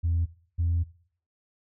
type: tone pair in turn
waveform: sine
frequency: 84.2 / 84.88 Hz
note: E2 / F2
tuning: +37 / -49 cents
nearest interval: unison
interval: 14 cents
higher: second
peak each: -21 dBFS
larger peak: neither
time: 0.03-0.26 / 0.58-0.84 s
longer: second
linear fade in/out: 20 ms
effects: noise-tail reverb RT60 0.5 s tail -18 dB re dry + tanh soft clip ceiling -19 dBFS